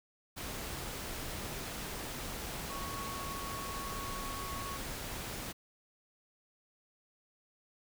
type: tone in noise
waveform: sine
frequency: 1108.7 Hz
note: C#6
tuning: in tune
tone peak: -42 dBFS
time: 2.69-4.78 s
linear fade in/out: 20 ms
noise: pink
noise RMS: -41 dBFS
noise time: 0.36-5.53 s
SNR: -4 dB
effects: none